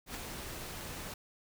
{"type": "noise with ADSR envelope", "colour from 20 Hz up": "pink", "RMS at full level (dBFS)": -40, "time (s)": [0.06, 1.14], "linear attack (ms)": 87, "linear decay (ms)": 22, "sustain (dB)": -3, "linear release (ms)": 4, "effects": []}